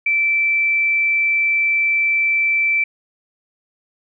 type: tone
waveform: sine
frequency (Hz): 2330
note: D7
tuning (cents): -14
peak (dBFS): -14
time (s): 0.06-2.84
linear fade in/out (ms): 5
effects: none